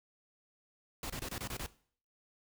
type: noise bursts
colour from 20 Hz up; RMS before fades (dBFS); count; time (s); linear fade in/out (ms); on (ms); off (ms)
pink; -40; 7; 1.03-1.663; 2; 69; 25
effects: noise-tail reverb RT60 0.5 s tail -18 dB re dry